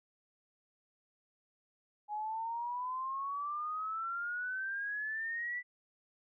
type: exponential sweep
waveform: sine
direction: up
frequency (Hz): 830.6 to 1983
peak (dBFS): -35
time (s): 2.08-5.63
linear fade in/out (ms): 50
effects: none